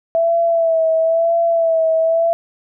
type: tone with vibrato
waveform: sine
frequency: 660 Hz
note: E5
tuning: 2 cents sharp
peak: -12 dBFS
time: 0.15-2.33 s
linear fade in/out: 0 ms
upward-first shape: sine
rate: 1 Hz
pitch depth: 39 cents each way
effects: none